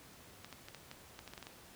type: clicks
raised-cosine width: 0.2 ms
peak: -30 dBFS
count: 11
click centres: 0.446 / 0.527 / 0.685 / 0.747 / 0.914 / 1.191 / 1.277 / 1.336 / 1.378 / 1.427 / 1.469 s
effects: pink hiss -57 dBFS RMS until 1.75 s + high-pass 60 Hz 12 dB/octave